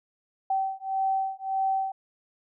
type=beating tone pair; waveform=sine; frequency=770 / 771.7 Hz; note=G5 / G5; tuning=-31 / -27 cents; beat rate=1.7 Hz; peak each=-28 dBFS; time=0.5-1.92 s; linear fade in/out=5 ms; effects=none